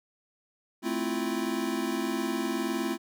square chord, F major seventh, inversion first, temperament equal, 220 / 261.6 / 329.6 / 349.2 Hz, A3 / C4 / E4 / F4, 0 / 0 / 0 / 0 cents, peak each -35 / -34 / -34 / -35 dBFS, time 0.82-2.98 s, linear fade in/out 50 ms, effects none

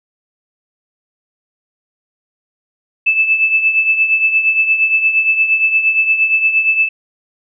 sine tone with tremolo, 2627 Hz, E7, 7 cents flat, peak -7 dBFS, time 3.06-6.89 s, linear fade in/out 10 ms, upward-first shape triangle, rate 8.6 Hz, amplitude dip 70%, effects none

